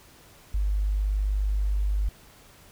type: tone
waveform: sine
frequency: 50.4 Hz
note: G1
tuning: 49 cents sharp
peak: -22 dBFS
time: 0.54-2.09 s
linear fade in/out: 5 ms
effects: pink hiss -53 dBFS RMS until 2.71 s